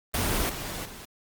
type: noise with level steps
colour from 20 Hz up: pink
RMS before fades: -26 / -35 / -43 dBFS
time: 0.14-1.05 s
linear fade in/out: 2 ms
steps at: 0.49 / 0.85 s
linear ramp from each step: 5 ms
effects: Opus 24 kbps